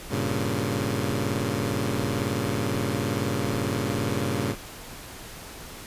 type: chord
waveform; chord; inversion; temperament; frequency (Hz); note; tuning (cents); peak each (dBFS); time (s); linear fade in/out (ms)
15% pulse; G diminished; none; equal with one note detuned; 98.68 / 116.54 / 138.59; G2 / Bb2 / Db3; +12 / 0 / 0; -23; 0.09-4.56; 50
effects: pink hiss -41 dBFS RMS until 5.86 s + resampled to 32000 Hz